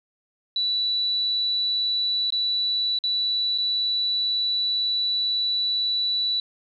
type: tone with dropouts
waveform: sine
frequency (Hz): 3951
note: B7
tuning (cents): 0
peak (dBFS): -21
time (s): 0.56-6.4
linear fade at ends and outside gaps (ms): 2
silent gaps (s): 2.304-2.323 / 2.988-3.038 / 3.578-3.583
effects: none

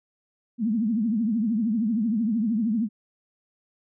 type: tone with vibrato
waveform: sine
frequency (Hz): 221.8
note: A3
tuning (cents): +14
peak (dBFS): -21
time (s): 0.58-2.89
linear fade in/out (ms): 50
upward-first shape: triangle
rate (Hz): 13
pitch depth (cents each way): 190
effects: none

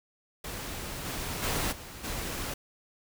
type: noise with level steps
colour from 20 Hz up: pink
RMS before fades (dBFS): -38 / -35 / -30 / -44 / -35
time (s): 0.44-2.54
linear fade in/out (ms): 5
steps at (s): 1.04 / 1.42 / 1.71 / 2.03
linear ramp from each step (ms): 20
effects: none

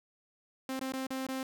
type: tone with dropouts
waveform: sawtooth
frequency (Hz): 263.4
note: C4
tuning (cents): +12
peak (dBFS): -30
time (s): 0.69-1.43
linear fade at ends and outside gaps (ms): 2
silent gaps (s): 0.794-0.812 / 0.922-0.936 / 1.068-1.105 / 1.267-1.287
effects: none

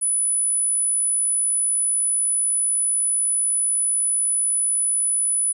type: tone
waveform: sine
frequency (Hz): 9956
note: D#9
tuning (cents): 0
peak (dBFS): -17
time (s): 0.01-5.53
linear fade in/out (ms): 20
effects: tanh soft clip ceiling -14 dBFS

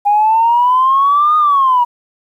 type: exponential two-way sweep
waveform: sine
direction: up then down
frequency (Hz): 811 to 1238 to 951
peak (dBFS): -7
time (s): 0.05-1.85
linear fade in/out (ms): 20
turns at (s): 1.37
effects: tanh soft clip ceiling -3 dBFS + 8-bit

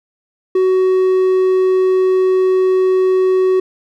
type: tone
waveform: triangle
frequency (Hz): 373.7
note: F#4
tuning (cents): +17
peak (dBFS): -8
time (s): 0.55-3.6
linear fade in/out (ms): 5
effects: none

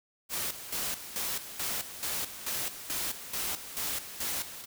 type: noise with tremolo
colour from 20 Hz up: white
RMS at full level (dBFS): -33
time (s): 0.29-4.66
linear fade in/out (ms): 50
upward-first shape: square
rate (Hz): 2.3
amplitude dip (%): 70
effects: none

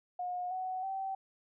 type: tone with pitch steps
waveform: sine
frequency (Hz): 720 / 745.4 / 771.7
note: F#5 / F#5 / G5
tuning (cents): -47 / +13 / -27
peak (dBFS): -34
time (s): 0.19-1.15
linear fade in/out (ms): 5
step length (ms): 320
effects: none

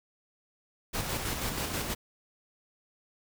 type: noise with tremolo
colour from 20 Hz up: pink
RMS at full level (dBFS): -32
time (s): 0.93-1.95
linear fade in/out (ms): 20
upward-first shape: square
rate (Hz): 6.2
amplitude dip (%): 35
effects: none

